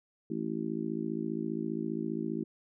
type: harmonic tone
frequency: 55 Hz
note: A1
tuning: in tune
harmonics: 3 / 4 / 5 / 6 / 7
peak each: -40 / -36 / -40 / -36 / -40 dBFS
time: 0.3-2.44 s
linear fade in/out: 5 ms
effects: none